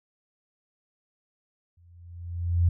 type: tone with exponential growth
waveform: sine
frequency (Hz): 86.4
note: F2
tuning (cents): -18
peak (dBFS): -16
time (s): 1.77-2.69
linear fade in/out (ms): 5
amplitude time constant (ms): 200
effects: none